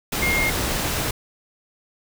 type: tone in noise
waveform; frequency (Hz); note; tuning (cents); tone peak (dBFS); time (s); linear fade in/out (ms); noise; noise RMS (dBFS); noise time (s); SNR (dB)
sine; 2131; C7; +31; -20; 0.22-0.5; 5; pink; -24; 0.12-1.11; +1
effects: none